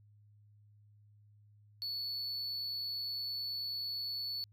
triangle tone with amplitude modulation, 4435 Hz, C#8, in tune, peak -34 dBFS, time 1.82-4.44 s, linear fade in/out 0 ms, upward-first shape sine, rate 129 Hz, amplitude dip 25%, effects added 104 Hz sine -60 dBFS peak until 4.52 s

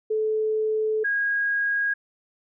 sine tone pair in turn, 434.1 / 1638.9 Hz, A4 / G#6, -23 / -23 cents, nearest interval octave + major seventh, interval 2300 cents, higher second, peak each -21 dBFS, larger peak neither, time 0.1-1.04 / 1.04-1.94 s, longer first, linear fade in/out 10 ms, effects none

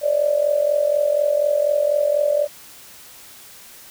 sine tone with amplitude modulation, 587.3 Hz, D5, in tune, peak -12 dBFS, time 0.01-2.48 s, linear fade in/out 50 ms, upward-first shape sine, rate 44.1 Hz, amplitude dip 75%, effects white hiss -43 dBFS RMS until 3.9 s

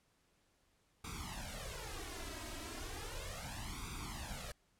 pink noise with flanger, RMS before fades -45 dBFS, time 1.04-4.52 s, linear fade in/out 5 ms, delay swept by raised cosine 0.83 to 3.13 ms, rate 0.35 Hz, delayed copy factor +1, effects pink hiss -75 dBFS RMS until 4.79 s + low-pass 11000 Hz 12 dB/octave

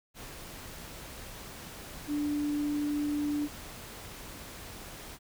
sine tone in noise, 293.7 Hz, D4, in tune, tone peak -28 dBFS, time 2.07-3.49 s, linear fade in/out 50 ms, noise pink, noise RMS -45 dBFS, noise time 0.14-5.19 s, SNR +14 dB, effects none

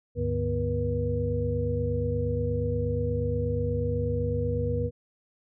sine tone cluster, 71.4 / 99.7 / 148.3 / 244.7 / 480.7 Hz, D2 / G2 / D3 / B3 / B4, -48 / +30 / +17 / -16 / -47 cents, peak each -33 / -29 / -34 / -35 / -29 dBFS, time 0.15-4.91 s, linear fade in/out 50 ms, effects none

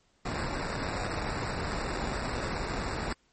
pink noise with sample-and-hold, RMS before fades -33 dBFS, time 0.25-3.13 s, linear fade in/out 5 ms, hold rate 3150 Hz, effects pink hiss -69 dBFS RMS until 3.32 s + MP3 32 kbps

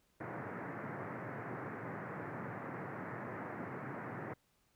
pink band-pass noise, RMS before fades -44 dBFS, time 0.2-4.34 s, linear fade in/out 10 ms, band 110 to 2000 Hz, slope 48 dB/octave, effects pink hiss -75 dBFS RMS until 4.75 s

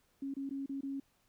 sine tone with dropouts, 274.4 Hz, C#4, 17 cents flat, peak -36 dBFS, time 0.22-1 s, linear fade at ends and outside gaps 5 ms, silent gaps 0.34-0.366 / 0.494-0.508 / 0.661-0.693 / 0.809-0.831 s, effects pink hiss -73 dBFS RMS until 1.28 s

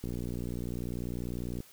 click train, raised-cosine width 3 ms, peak -24 dBFS, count 95, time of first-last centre 0.04-1.604 s, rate 60.1 Hz, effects white hiss -57 dBFS RMS until 1.72 s

